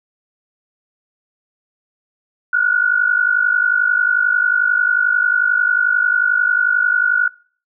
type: tone pair together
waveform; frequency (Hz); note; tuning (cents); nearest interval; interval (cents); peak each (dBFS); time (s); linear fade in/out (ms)
sine; 1429.8 / 1481; F6 / F#6; +40 / +1; minor second; 61; -15; 2.53-7.28; 5
effects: noise-tail reverb RT60 0.5 s tail -25 dB re dry